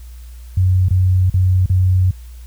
sine tone with dropouts, 92.5 Hz, F#2, in tune, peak -10 dBFS, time 0.57-2.11 s, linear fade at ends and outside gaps 5 ms, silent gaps 0.886-0.907 / 1.3-1.34 / 1.66-1.697 s, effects added 60 Hz sine -32 dBFS peak until 2.46 s + white hiss -50 dBFS RMS until 2.46 s

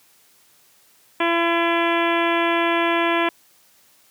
harmonic tone, 337.5 Hz, E4, 41 cents sharp, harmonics 1 / 2 / 3 / 4 / 5 / 6 / 7 / 8 / 9 / 10, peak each -22 / -24 / -23 / -30 / -27 / -30 / -27 / -32 / -34 / -34 dBFS, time 1.2-3.29 s, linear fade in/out 5 ms, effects white hiss -56 dBFS RMS until 4.1 s + high-pass 100 Hz 12 dB/octave

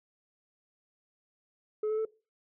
sine tone with pitch steps, 427.6 / 433.8 / 440.1 Hz, A4 / A4 / A4, -49 / -25 / 0 cents, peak -25 dBFS, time 1.83-2.052 s, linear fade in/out 5 ms, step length 74 ms, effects noise-tail reverb RT60 0.3 s tail -21 dB re dry + tanh soft clip ceiling -27 dBFS

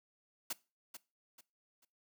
white noise with echo, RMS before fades -38 dBFS, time 0.5-0.53 s, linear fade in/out 5 ms, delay 440 ms, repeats 3, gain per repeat -10 dB, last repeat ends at 1.85 s, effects noise-tail reverb RT60 0.3 s tail -21 dB re dry + high-pass 200 Hz 12 dB/octave

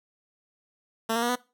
10% pulse tone with pitch steps, 225.3 / 232.4 / 239.8 / 247.4 Hz, A3 / A#3 / A#3 / B3, +41 / -5 / +49 / +3 cents, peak -16 dBFS, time 1.09-1.358 s, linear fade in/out 10 ms, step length 67 ms, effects noise-tail reverb RT60 0.3 s tail -21 dB re dry

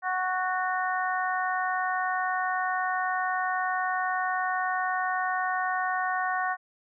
harmonic tone with a mistuned harmonic, 370 Hz, F#4, in tune, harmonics 2 / 3 / 4 / 5, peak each -29 / -31 / -32 / -33 dBFS, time 0.02-6.57 s, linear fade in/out 50 ms, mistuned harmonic 5, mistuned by -17 cents, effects none

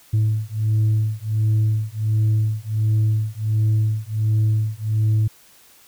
sine beating tone pair, 107.8 / 109.2 Hz, A2 / A2, -35 / -13 cents, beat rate 1.4 Hz, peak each -18 dBFS, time 0.13-5.28 s, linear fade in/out 10 ms, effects tanh soft clip ceiling -13 dBFS + white hiss -51 dBFS RMS until 5.87 s

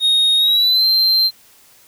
triangle tone with pitch glide, 3729 to 4138 Hz, A#7 to C8, 0 to -20 cents, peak -10 dBFS, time 0-1.31 s, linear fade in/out 50 ms, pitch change +180 cents, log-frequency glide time 0.37-0.86 s, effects white hiss -49 dBFS RMS until 1.87 s

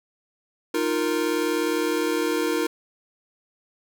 square chord, Eb suspended second, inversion none, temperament equal with one note detuned, 309.5 / 349.2 / 466.2 Hz, Eb4 / F4 / Bb4, -9 / 0 / 0 cents, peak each -27 dBFS, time 0.74-2.67 s, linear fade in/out 5 ms, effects none

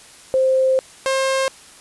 sine / sawtooth tone pair in turn, 524 / 532.9 Hz, C5 / C5, +2 / +32 cents, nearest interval unison, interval 30 cents, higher second, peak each -13 dBFS, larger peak neither, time 0.34-0.79 / 1.06-1.48 s, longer first, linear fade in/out 0 ms, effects white hiss -44 dBFS RMS until 1.8 s + resampled to 24000 Hz

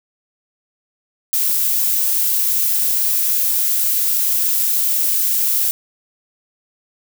violet noise, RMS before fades -17 dBFS, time 1.33-5.71 s, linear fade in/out 0 ms, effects none

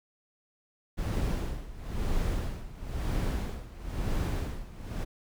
brown noise with tremolo, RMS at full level -28 dBFS, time 0.97-5.05 s, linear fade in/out 20 ms, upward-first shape sine, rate 1 Hz, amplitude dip 85%, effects none

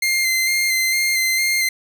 sawtooth tone with vibrato, 2093 Hz, C7, in tune, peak -13 dBFS, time 0.02-1.69 s, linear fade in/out 5 ms, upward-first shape square, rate 2.2 Hz, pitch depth 17 cents each way, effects none

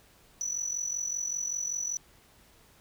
sine tone with amplitude modulation, 5930 Hz, F#8, 3 cents sharp, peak -25 dBFS, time 0.41-1.97 s, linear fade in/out 0 ms, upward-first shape sine, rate 45.2 Hz, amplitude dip 80%, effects tanh soft clip ceiling -26 dBFS + pink hiss -60 dBFS RMS until 2.8 s

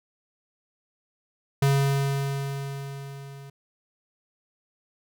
square tone with level ramp, 138.59 Hz, C#3, in tune, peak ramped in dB -18 to -42 dBFS, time 1.62-3.5 s, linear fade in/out 5 ms, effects none

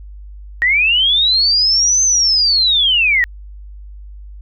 sine linear two-way sweep, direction up then down, 1856 to 6272 to 1856 Hz, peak -10 dBFS, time 0.62-3.24 s, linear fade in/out 0 ms, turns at 2.03 s, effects added 50 Hz sine -31 dBFS peak until 4.41 s

